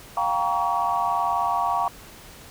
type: chord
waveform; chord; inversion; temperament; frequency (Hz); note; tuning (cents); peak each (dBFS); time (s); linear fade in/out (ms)
sine; G half-diminished seventh; third; just; 705.6 / 784 / 940.8 / 1128.9; F5 / G5 / Bb5 / Db6; +18 / 0 / +16 / +31; -26 / -27 / -25 / -25; 0.17-1.88; 2
effects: tanh soft clip ceiling -11 dBFS + pink hiss -45 dBFS RMS until 2.5 s